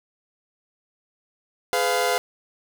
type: chord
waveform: sawtooth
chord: F diminished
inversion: first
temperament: just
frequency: 419.1 / 502.9 / 698.5 Hz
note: Ab4 / Cb5 / F5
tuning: +16 / +31 / 0 cents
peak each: -23 / -20 / -20 dBFS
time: 1.73-2.18 s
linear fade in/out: 0 ms
effects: none